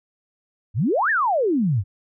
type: exponential two-way sweep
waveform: sine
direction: up then down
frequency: 87.31 to 1864.7 to 87.31 Hz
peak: -17 dBFS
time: 0.74-1.84 s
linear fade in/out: 50 ms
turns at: 1.1 s
effects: none